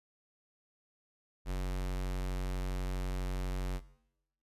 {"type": "tone", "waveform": "square", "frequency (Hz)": 46.12, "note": "F#1", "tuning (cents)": -5, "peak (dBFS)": -33, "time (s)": [1.45, 3.81], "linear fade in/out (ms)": 50, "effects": ["noise-tail reverb RT60 0.8 s tail -18 dB re dry", "resampled to 32000 Hz"]}